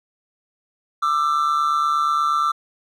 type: tone pair together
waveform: triangle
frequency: 1185.6 / 1334 Hz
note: D6 / E6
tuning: +16 / +20 cents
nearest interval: major second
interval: 204 cents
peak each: -18 dBFS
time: 1.02-2.52 s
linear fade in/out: 10 ms
effects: none